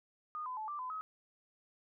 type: tone with pitch steps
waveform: sine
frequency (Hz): 1227 / 1013 / 867 / 1178 / 1014 / 1273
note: D#6 / B5 / A5 / D6 / B5 / D#6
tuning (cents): -25 / +44 / -26 / +5 / +45 / +39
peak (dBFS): -38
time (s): 0.35-1.01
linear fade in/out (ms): 0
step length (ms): 110
effects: none